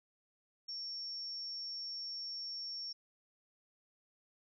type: tone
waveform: sine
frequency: 5480 Hz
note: F8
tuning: 34 cents flat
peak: -40 dBFS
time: 0.68-2.93 s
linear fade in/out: 10 ms
effects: none